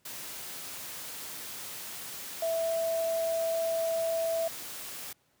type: tone in noise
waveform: sine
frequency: 659.3 Hz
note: E5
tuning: in tune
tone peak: -27 dBFS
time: 2.42-4.48 s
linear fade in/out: 5 ms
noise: white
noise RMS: -41 dBFS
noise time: 0.05-5.13 s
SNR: +11 dB
effects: pink hiss -70 dBFS RMS until 5.4 s + high-pass 80 Hz 12 dB/octave